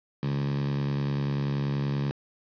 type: tone with high-pass filter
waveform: 10% pulse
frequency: 70.3 Hz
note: C#2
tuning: 25 cents sharp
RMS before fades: -28 dBFS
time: 0.23-2.11 s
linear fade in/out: 0 ms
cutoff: 150 Hz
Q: 5.4
effects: resampled to 11025 Hz + 8-bit